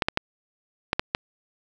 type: clicks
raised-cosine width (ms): 0.3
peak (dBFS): -5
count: 6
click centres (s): 0.022 / 0.085 / 0.174 / 0.931 / 0.995 / 1.149
effects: none